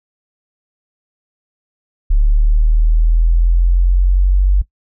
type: linear sweep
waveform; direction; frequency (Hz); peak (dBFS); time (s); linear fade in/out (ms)
sine; up; 35.98 to 48; -8; 2.1-4.62; 10
effects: noise-tail reverb RT60 0.1 s tail -18 dB re dry